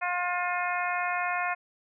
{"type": "harmonic tone", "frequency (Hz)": 355.7, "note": "F4", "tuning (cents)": 32, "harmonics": [2, 3, 4, 5, 6, 7], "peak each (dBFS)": [-31, -33, -34, -35, -36, -36], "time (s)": [0.01, 1.55], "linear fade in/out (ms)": 20, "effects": []}